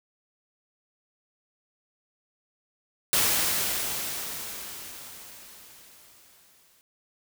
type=noise with exponential decay; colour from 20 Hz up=white; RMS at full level=-22 dBFS; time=3.13-6.81 s; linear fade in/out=0 ms; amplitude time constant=800 ms; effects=none